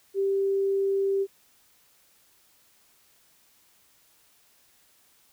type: tone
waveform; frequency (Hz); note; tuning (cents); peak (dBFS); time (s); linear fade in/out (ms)
sine; 392; G4; 0; -22; 0.14-1.27; 50
effects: white hiss -62 dBFS RMS until 5.32 s

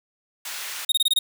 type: high-pass noise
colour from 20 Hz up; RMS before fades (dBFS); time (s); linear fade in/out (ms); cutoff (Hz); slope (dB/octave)
pink; -33; 0.45-0.85; 5; 1500; 12
type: tone bursts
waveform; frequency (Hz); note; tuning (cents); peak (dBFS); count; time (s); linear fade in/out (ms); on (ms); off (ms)
45% pulse; 3729; A#7; 0; -17; 6; 0.89-1.19; 5; 30; 24
effects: none

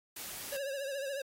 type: noise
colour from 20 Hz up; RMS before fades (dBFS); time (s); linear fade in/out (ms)
white; -43; 0.16-0.57; 5
type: tone with vibrato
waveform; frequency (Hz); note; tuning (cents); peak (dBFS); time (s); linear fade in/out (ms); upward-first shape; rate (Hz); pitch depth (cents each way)
square; 551; C#5; -11; -36; 0.52-1.22; 5; triangle; 14; 82
effects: AAC 48 kbps

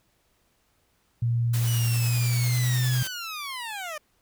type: tone with pitch glide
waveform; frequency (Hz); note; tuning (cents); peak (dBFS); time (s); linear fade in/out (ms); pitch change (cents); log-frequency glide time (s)
sine; 117.8 to 126.25; A#2 to B2; +19 to +39; -21; 1.22-3.03; 5; +120; 2-2.91
type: noise with tremolo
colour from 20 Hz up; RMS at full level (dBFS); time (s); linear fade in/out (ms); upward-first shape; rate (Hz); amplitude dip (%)
white; -34; 1.53-3.08; 10; sine; 10; 25
type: linear sweep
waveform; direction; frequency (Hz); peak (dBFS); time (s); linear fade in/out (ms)
15% pulse; down; 2981 to 587.3; -26; 1.67-3.98; 5
effects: pink hiss -68 dBFS RMS until 4.21 s

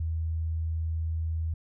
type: tone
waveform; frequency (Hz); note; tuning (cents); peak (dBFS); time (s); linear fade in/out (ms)
sine; 80.9; E2; -32; -27; 0-1.54; 5
effects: none

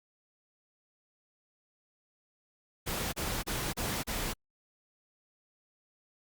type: noise bursts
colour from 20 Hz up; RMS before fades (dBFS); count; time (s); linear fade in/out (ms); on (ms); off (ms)
pink; -34; 5; 2.86-4.338; 20; 270; 32
effects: Opus 48 kbps

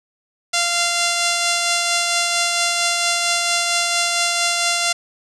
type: tone with tremolo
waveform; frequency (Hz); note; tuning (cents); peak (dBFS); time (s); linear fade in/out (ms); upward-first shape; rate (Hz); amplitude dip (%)
5% pulse; 692; F5; -16; -4; 0.53-4.93; 10; triangle; 4.4; 30
effects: resampled to 22050 Hz + 7-bit

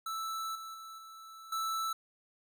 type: tone with level steps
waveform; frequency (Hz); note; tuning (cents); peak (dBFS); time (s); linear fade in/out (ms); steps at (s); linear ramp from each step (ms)
square; 1318.5; E6; 0; -36 / -43 / -46 / -49 / -33; 0.06-1.93; 5; 0.55 / 0.74 / 0.98 / 1.52; 5
effects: none

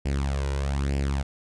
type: tone with flanger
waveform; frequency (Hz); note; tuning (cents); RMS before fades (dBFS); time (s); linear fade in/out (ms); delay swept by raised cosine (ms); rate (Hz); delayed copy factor
sawtooth; 69.3; C#2; 0; -26; 0.05-1.23; 10; 0.39 to 2.09; 1.1; +0.7
effects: resampled to 22050 Hz

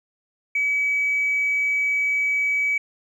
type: tone with tanh clipping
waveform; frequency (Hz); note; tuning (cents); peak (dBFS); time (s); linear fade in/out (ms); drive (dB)
triangle; 2281; C#7; +49; -19; 0.55-2.78; 5; 4
effects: none

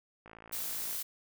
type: click train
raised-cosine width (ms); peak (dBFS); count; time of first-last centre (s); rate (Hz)
0.5; -35; 39; 0.26-0.947; 55.3
type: noise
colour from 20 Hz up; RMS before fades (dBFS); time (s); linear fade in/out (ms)
blue; -37; 0.52-1.03; 10
effects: none

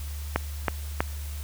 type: click train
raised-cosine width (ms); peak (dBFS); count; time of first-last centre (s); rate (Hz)
0.5; -7; 3; 0.36-1.005; 3.1
effects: added 73 Hz sine -32 dBFS peak until 1.43 s + white hiss -45 dBFS RMS until 1.43 s

